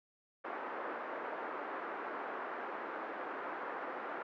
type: band-pass noise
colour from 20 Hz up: white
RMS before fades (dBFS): -42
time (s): 0.44-4.23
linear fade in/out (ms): 10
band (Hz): 290 to 1500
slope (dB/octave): 24
effects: none